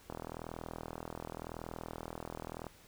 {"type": "click train", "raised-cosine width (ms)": 1, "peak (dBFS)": -27, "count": 106, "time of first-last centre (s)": [0.1, 2.667], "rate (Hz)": 40.9, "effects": ["pink hiss -60 dBFS RMS until 2.87 s"]}